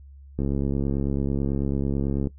click train, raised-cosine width 3 ms, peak -13 dBFS, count 131, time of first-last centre 0.39-2.271 s, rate 69.1 Hz, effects noise-tail reverb RT60 0.1 s tail -18 dB re dry + added 69 Hz sine -43 dBFS peak until 2.38 s

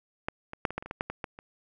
clicks, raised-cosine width 0.5 ms, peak -14 / -23 / -9 / -21 / -16 / -27 / -26 / -19 / -13 / -19 / -18 / -29 dBFS, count 12, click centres 0.285 / 0.534 / 0.652 / 0.706 / 0.78 / 0.825 / 0.86 / 0.911 / 1.009 / 1.1 / 1.242 / 1.389 s, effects none

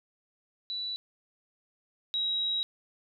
sine tone pair in turn, 3951 / 3841 Hz, B7 / B7, 0 / -49 cents, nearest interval unison, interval 49 cents, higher first, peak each -32 / -27 dBFS, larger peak second, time 0.7-0.96 / 2.14-2.63 s, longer second, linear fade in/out 0 ms, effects none

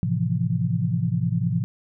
sine chord, F major seventh, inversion first, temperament equal, 110 / 130.81 / 164.81 / 174.61 Hz, A2 / C3 / E3 / F3, 0 / 0 / 0 / 0 cents, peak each -26 dBFS, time 0.03-1.64 s, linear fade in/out 0 ms, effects none

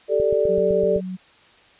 sine chord, G suspended second, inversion none, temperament equal, 392 / 440 / 587.3 Hz, G4 / A4 / D5, 0 / 0 / 0 cents, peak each -23 / -20 / -20 dBFS, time 0.08-1.01 s, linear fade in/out 50 ms
click train, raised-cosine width 5 ms, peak -21 dBFS, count 7, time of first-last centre 0.2-0.962 s, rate 7.87 Hz
sine tone, 185 Hz, F#3, in tune, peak -27 dBFS, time 0.48-1.17 s, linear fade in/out 20 ms
effects white hiss -52 dBFS RMS until 1.79 s + resampled to 8000 Hz

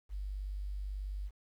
sine tone with quantisation, 49.18 Hz, G1, 6 cents sharp, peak -36 dBFS, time 0.09-1.31 s, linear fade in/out 50 ms, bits 11, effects none

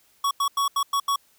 square tone bursts at uneven times, 1119 Hz, C#6, 16 cents sharp, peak -21 dBFS, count 6, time 0.24-0.31 / 0.4-0.48 / 0.57-0.68 / 0.76-0.83 / 0.93-1 / 1.08-1.16 s, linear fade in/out 5 ms, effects white hiss -61 dBFS RMS until 1.38 s

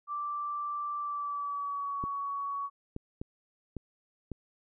sine tone with pitch glide, 1172 to 1123 Hz, D6 to C#6, -4 to +22 cents, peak -32 dBFS, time 0.07-2.7 s, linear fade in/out 50 ms, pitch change -74 cents, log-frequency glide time 0.98-2 s
clicks, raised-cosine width 3 ms, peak -24 dBFS, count 5, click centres 2.039 / 2.964 / 3.215 / 3.767 / 4.317 s
effects none

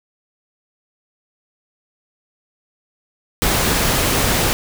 pink noise, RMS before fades -17 dBFS, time 3.42-4.53 s, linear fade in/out 0 ms, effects none

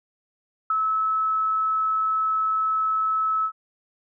sine tone with ADSR envelope, 1299 Hz, E6, 26 cents flat, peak -18 dBFS, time 0.7-3.52 s, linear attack 4 ms, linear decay 18 ms, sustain -2 dB, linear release 74 ms, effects none

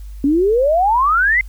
sine exponential sweep, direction up, 270 to 2105 Hz, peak -11 dBFS, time 0.24-1.41 s, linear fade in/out 2 ms, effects added 50 Hz sine -29 dBFS peak until 1.48 s + white hiss -53 dBFS RMS until 1.48 s

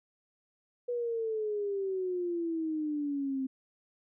sine exponential sweep, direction down, 490 to 261.6 Hz, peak -30 dBFS, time 0.88-3.47 s, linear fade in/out 10 ms, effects none

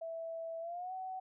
sine tone with pitch glide, 658 to 751.5 Hz, E5 to F#5, -3 to +27 cents, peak -39 dBFS, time 0.01-1.2 s, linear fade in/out 10 ms, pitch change +230 cents, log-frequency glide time 0.6-0.93 s, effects none

